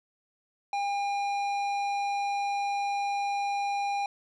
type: tone with tanh clipping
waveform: sine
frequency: 805 Hz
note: G5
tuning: 46 cents sharp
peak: -29 dBFS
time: 0.73-4.06 s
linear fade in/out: 2 ms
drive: 13 dB
effects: none